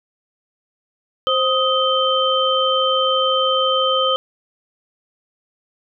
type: tone cluster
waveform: sine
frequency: 525 / 1255 / 3107 Hz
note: C5 / D#6 / G7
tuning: +6 / +15 / -16 cents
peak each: -19 dBFS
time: 1.27-4.16 s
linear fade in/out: 0 ms
effects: none